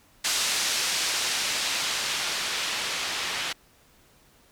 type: noise with low-pass filter sweep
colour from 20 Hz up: blue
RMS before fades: -28 dBFS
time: 0.24-3.53 s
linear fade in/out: 10 ms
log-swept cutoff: 5600 to 3000 Hz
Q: 0.73
effects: pink hiss -59 dBFS RMS until 4.51 s